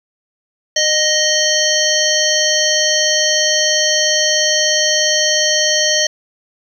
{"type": "harmonic tone with a mistuned harmonic", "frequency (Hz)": 622.3, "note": "D#5", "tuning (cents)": 0, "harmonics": [1, 3, 5, 7, 9, 10], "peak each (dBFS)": [-19, -19, -19, -19, -19, -19], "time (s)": [0.76, 6.07], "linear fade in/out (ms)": 5, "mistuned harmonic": 1, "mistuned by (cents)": -28, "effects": ["7-bit"]}